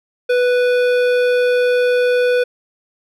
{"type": "tone with hard clipping", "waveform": "triangle", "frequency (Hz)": 493.9, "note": "B4", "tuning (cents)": 0, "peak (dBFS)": -14, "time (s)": [0.29, 2.44], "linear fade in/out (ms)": 10, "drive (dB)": 17, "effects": []}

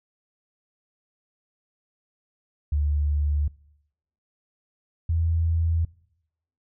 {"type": "tone pair in turn", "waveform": "sine", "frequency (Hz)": [73.4, 82.62], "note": ["D2", "E2"], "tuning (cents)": [0, 4], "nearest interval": "major second", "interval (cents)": 204, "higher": "second", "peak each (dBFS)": -20, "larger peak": "neither", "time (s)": [[2.72, 3.48], [5.09, 5.85]], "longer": "neither", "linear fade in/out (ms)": 5, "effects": ["noise-tail reverb RT60 0.8 s tail -23 dB re dry"]}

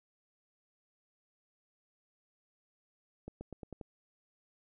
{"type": "accelerating click train", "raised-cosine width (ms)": 2, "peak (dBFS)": -30, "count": 6, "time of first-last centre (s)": [3.28, 3.812], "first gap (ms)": 130, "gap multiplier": 0.9, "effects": []}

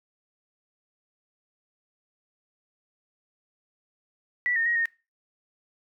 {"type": "tone with pitch steps", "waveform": "sine", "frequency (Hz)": [1957, 1833, 1888, 1844], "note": ["B6", "A#6", "A#6", "A#6"], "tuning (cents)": [-16, -30, 22, -19], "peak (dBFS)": -22, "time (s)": [4.46, 4.856], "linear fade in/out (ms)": 0, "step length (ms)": 99, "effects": ["noise-tail reverb RT60 0.3 s tail -23 dB re dry"]}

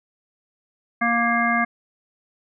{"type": "harmonic tone", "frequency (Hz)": 234.7, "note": "A#3", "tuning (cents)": 12, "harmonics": [1, 3, 5, 7, 9], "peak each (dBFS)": [-24, -24, -24, -24, -24], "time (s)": [1.01, 1.65], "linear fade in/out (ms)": 10, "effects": []}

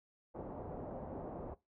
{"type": "low-pass noise", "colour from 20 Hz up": "white", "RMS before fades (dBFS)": -45, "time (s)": [0.34, 1.55], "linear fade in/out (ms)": 20, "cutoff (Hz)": 730, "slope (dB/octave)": 24, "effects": ["noise-tail reverb RT60 0.2 s tail -18 dB re dry"]}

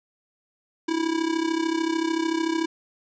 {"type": "tone with amplitude modulation", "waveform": "square", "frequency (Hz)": 326.4, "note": "E4", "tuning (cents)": -17, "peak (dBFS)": -20, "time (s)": [0.88, 2.66], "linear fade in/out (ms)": 10, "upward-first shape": "sine", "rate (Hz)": 33.5, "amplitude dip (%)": 75, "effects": ["resampled to 16000 Hz", "9-bit"]}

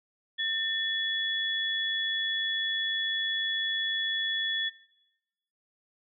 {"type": "tone pair together", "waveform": "sine", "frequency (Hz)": [1800, 3394], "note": ["A6", "G#7"], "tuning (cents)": [39, 37], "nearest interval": "major seventh", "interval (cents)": 1098, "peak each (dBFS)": [-32, -29], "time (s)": [0.38, 4.7], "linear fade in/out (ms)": 20, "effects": ["noise-tail reverb RT60 0.9 s tail -18 dB re dry"]}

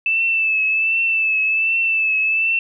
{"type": "tone with vibrato", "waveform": "sine", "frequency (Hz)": 2637, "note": "E7", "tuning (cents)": 0, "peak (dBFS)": -15, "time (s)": [0.06, 2.59], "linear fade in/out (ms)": 2, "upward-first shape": "triangle", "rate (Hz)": 1.3, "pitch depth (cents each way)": 43, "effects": []}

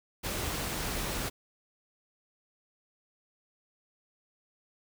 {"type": "noise", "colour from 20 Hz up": "pink", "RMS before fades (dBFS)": -34, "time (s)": [0.23, 1.3], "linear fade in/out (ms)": 20, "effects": []}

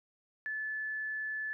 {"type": "tone", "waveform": "sine", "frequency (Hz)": 1735, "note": "A6", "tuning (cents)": -25, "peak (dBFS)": -34, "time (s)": [0.46, 1.53], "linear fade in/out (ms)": 0, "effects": []}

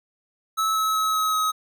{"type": "tone with pitch steps", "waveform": "square", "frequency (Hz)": [1300, 1292.5, 1285.1, 1277.7, 1270.3], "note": ["E6", "E6", "E6", "D#6", "D#6"], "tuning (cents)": [-24, -34, -44, 46, 36], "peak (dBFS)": -21, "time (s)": [0.57, 1.52], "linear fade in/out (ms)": 20, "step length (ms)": 190, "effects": []}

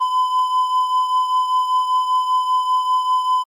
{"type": "beating tone pair", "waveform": "triangle", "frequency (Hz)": [1012, 1017.1], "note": ["B5", "C6"], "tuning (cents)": [42, -49], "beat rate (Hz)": 5.1, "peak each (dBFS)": [-14, -22], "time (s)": [0, 3.44], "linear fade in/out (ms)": 20, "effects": ["Opus 24 kbps"]}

